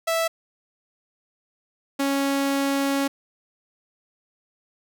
sawtooth tone pair in turn, 658 / 276.7 Hz, E5 / C#4, -3 / -3 cents, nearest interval octave + minor third, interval 1500 cents, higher first, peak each -17 dBFS, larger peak neither, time 0.07-0.28 / 1.99-3.08 s, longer second, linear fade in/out 10 ms, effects none

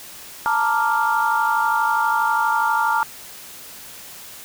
sine chord, Bb major seventh, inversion third, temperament equal, 880 / 932.3 / 1174.7 / 1396.9 Hz, A5 / Bb5 / D6 / F6, 0 / 0 / 0 / 0 cents, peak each -21 / -21 / -24 / -21 dBFS, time 0.46-3.03 s, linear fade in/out 0 ms, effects tanh soft clip ceiling -7 dBFS + white hiss -39 dBFS RMS until 4.44 s

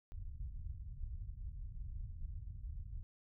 pink low-pass noise, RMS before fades -45 dBFS, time 0.12-3.03 s, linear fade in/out 0 ms, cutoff 100 Hz, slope 24 dB/octave, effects none

